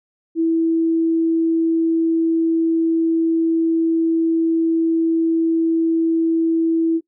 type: tone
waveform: sine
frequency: 327.9 Hz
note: E4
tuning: 9 cents flat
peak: -14 dBFS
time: 0.35-7.01 s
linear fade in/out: 50 ms
effects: noise-tail reverb RT60 0.1 s tail -20 dB re dry